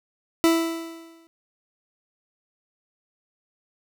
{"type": "tone with exponential decay", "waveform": "40% pulse", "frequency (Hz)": 330.1, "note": "E4", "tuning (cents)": 2, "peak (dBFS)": -13, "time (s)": [0.44, 1.27], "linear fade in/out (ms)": 0, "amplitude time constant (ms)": 180, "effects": []}